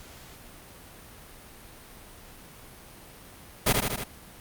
pink noise with echo, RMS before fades -21 dBFS, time 3.66-3.73 s, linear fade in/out 10 ms, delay 78 ms, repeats 4, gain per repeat -3 dB, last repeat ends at 4.042 s, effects pink hiss -48 dBFS RMS until 4.4 s + Opus 48 kbps

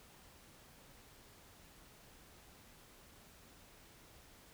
silence, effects pink hiss -61 dBFS RMS until 4.53 s

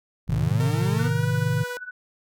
30% pulse linear sweep, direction up, 32.36 to 254.9 Hz, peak -25 dBFS, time 0.27-1.11 s, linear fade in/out 50 ms
sine chord, A diminished, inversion none, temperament just, 110 / 132 / 158.4 Hz, A2 / C3 / Eb3, 0 / +16 / +31 cents, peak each -25 dBFS, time 0.29-1.64 s, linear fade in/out 5 ms
sawtooth tone with pitch glide, 455.3 to 490.8 Hz, A#4 to B4, -41 to -11 cents, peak -27 dBFS, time 0.6-1.77 s, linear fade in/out 0 ms, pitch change +130 cents, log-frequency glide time 1.01-1.28 s
sine tone with tremolo, 1486 Hz, F#6, 7 cents sharp, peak -30 dBFS, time 0.99-1.91 s, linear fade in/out 2 ms, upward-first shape triangle, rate 17 Hz, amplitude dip 90%
effects none

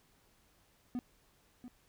triangle tone with echo, 246.9 Hz, B3, in tune, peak -32 dBFS, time 0.95-0.99 s, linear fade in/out 0 ms, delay 690 ms, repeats 1, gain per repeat -11 dB, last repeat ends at 1.68 s, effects pink hiss -69 dBFS RMS until 1.88 s

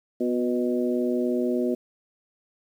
harmonic tone with a mistuned harmonic, 123.47 Hz, B2, in tune, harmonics 2 / 3 / 4 / 5, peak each -25 / -26 / -31 / -32 dBFS, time 0.2-1.75 s, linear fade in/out 10 ms, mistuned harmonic 3, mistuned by -31 cents, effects 9-bit

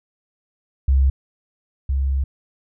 sine tone pair in turn, 67.1 / 67.72 Hz, C2 / C#2, +44 / -40 cents, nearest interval unison, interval 16 cents, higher second, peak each -12 / -17 dBFS, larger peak first, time 0.88-1.1 / 1.89-2.24 s, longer second, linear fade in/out 5 ms, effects none

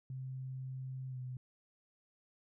sine tone with pitch glide, 130.81 to 127.09 Hz, C3 to C3, 0 to -50 cents, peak -40 dBFS, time 0.1-1.37 s, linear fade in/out 2 ms, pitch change -50 cents, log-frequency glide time 1.09-1.18 s, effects none

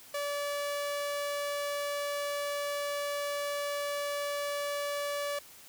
sawtooth tone, 576 Hz, D5, 34 cents flat, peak -28 dBFS, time 0.14-5.39 s, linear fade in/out 5 ms, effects white hiss -53 dBFS RMS until 5.68 s

